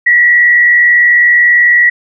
sine tone with frequency modulation, 1931 Hz, B6, 39 cents flat, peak -4 dBFS, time 0.06-1.9 s, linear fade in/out 10 ms, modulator 78.2 Hz, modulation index 0.55, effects none

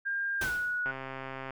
sine tone with pitch glide, 1604 to 1462.4 Hz, G6 to F#6, +39 to -21 cents, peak -29 dBFS, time 0.05-0.92 s, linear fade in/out 20 ms, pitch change -160 cents, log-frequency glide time 0.4-0.5 s
pink noise with exponential decay, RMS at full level -33 dBFS, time 0.41-0.85 s, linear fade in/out 5 ms, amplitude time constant 95 ms
click train, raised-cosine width 0.5 ms, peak -24 dBFS, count 87, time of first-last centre 0.86-1.507 s, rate 133 Hz
effects none

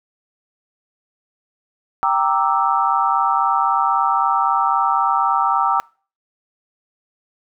sine chord, E half-diminished seventh, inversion first, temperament equal, 784 / 932.3 / 1174.7 / 1318.5 Hz, G5 / Bb5 / D6 / E6, 0 / 0 / 0 / 0 cents, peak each -20 dBFS, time 2.03-5.8 s, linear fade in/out 0 ms, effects noise-tail reverb RT60 0.4 s tail -26 dB re dry

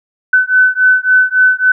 sine beating tone pair, 1508 / 1511.6 Hz, F#6 / F#6, +32 / +37 cents, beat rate 3.6 Hz, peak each -10 dBFS, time 0.33-1.72 s, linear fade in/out 5 ms, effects none

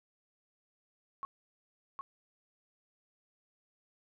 sine tone with echo, 1100 Hz, C#6, 14 cents flat, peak -36 dBFS, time 1.23-1.25 s, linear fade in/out 0 ms, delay 760 ms, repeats 1, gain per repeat -2 dB, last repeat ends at 2.01 s, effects none

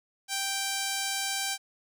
5% pulse tone, 784 Hz, G5, in tune, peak -17 dBFS, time 0.28-1.58 s, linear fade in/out 50 ms, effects none

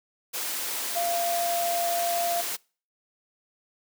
sine tone in noise, 690 Hz, F5, 21 cents flat, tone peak -25 dBFS, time 0.95-2.42 s, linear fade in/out 20 ms, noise white, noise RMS -31 dBFS, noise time 0.33-2.57 s, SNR +3 dB, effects noise-tail reverb RT60 0.4 s tail -26 dB re dry + high-pass 300 Hz 12 dB/octave

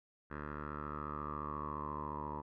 10% pulse tone with low-pass filter sweep, 74.3 Hz, D2, 21 cents sharp, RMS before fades -42 dBFS, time 0.3-2.42 s, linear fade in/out 20 ms, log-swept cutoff 1500 to 930 Hz, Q 9.1, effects none

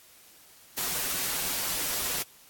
white noise with comb filter, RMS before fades -30 dBFS, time 0.77-2.23 s, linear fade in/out 10 ms, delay 9.2 ms, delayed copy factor -0.55, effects white hiss -55 dBFS RMS until 2.49 s + AAC 64 kbps

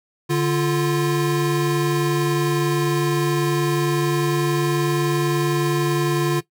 square tone pair together, 146.11 / 347.5 Hz, D3 / F4, -9 / -9 cents, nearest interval octave + minor third, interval 1500 cents, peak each -21 dBFS, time 0.29-6.41 s, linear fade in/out 20 ms, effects noise-tail reverb RT60 0.1 s tail -17 dB re dry

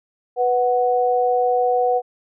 sine tone pair together, 493.9 / 740 Hz, B4 / F#5, 0 / 0 cents, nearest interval perfect fifth, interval 700 cents, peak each -18 dBFS, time 0.36-2.02 s, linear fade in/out 50 ms, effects none

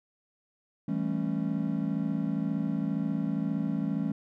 triangle chord, A dominant seventh, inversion second, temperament just, 165 / 198 / 220 / 275 Hz, E3 / G3 / A3 / C#4, +2 / +18 / 0 / -14 cents, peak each -31 dBFS, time 0.88-4.12 s, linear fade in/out 5 ms, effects none

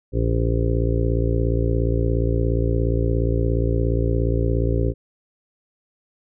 harmonic tone, 57.1 Hz, A#1, 35 cents flat, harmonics 1 / 2 / 3 / 5 / 6 / 7 / 8 / 9, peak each -21 / -22 / -30 / -28 / -33 / -27 / -32 / -30 dBFS, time 0.12-4.94 s, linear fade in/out 50 ms, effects none

